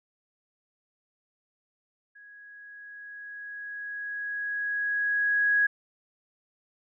sine tone with level ramp, 1661.2 Hz, G#6, in tune, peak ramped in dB -48 to -19 dBFS, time 2.15-5.67 s, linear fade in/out 10 ms, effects none

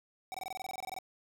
square tone bursts, 759 Hz, F#5, 44 cents sharp, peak -38 dBFS, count 15, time 0.32-0.987 s, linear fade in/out 0 ms, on 23 ms, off 23 ms, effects none

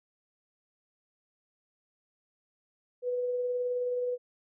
sine tone with tremolo, 493.9 Hz, B4, in tune, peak -27 dBFS, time 3.02-4.18 s, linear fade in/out 50 ms, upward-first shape sine, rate 19 Hz, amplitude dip 25%, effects none

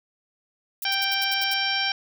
violet noise bursts, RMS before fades -31 dBFS, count 8, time 0.82-1.539 s, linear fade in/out 2 ms, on 26 ms, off 73 ms
harmonic tone, 784 Hz, G5, in tune, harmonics 1 / 2 / 3 / 4 / 5 / 6 / 7, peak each -31 / -29 / -29 / -28 / -34 / -34 / -29 dBFS, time 0.85-1.92 s, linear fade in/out 2 ms
effects none

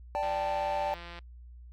triangle chord, D suspended fourth, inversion none, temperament equal, 587.3 / 784 / 880 Hz, D5 / G5 / A5, 0 / 0 / 0 cents, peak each -31 dBFS, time 0.15-0.94 s, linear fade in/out 0 ms
click train, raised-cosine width 0.3 ms, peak -29 dBFS, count 166, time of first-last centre 0.23-1.189 s, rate 172 Hz
effects noise-tail reverb RT60 0.1 s tail -25 dB re dry + added 60 Hz sine -46 dBFS peak until 1.72 s

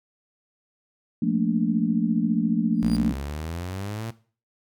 sine chord, Bb major seventh, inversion second, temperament just, 174.81 / 218.5 / 233.1 / 291.4 Hz, F3 / A3 / Bb3 / D4, +2 / -12 / 0 / -13 cents, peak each -26 / -24 / -25 / -27 dBFS, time 1.22-3.12 s, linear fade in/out 5 ms
35% pulse tone with exponential growth, 4800 Hz, D8, 37 cents sharp, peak -31 dBFS, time 2.74-2.96 s, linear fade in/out 0 ms, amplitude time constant 46 ms
sawtooth exponential sweep, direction up, 55.6 to 116.54 Hz, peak -26 dBFS, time 2.82-4.11 s, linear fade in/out 10 ms
effects noise-tail reverb RT60 0.4 s tail -17 dB re dry

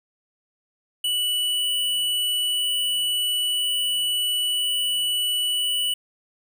sine tone with hard clipping, 2957 Hz, F#7, 2 cents flat, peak -22 dBFS, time 1.04-5.94 s, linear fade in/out 5 ms, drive 18 dB, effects none

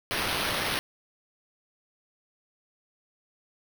white noise with sample-and-hold, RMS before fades -29 dBFS, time 0.11-0.79 s, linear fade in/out 0 ms, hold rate 7350 Hz, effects none

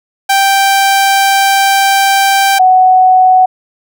sawtooth / sine tone pair in turn, 784 / 743.6 Hz, G5 / F#5, 0 / +8 cents, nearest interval minor second, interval 92 cents, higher first, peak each -3 dBFS, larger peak neither, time 0.29-2.59 / 2.59-3.46 s, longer first, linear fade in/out 10 ms, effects none

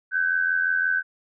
sine tone pair together, 1524 / 1609.8 Hz, G6 / G6, -49 / +46 cents, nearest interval minor second, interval 95 cents, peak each -21 / -26 dBFS, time 0.11-1.03 s, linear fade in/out 50 ms, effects none

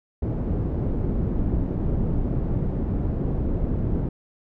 pink low-pass noise, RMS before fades -24 dBFS, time 0.22-4.09 s, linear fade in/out 5 ms, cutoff 310 Hz, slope 12 dB/octave, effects none

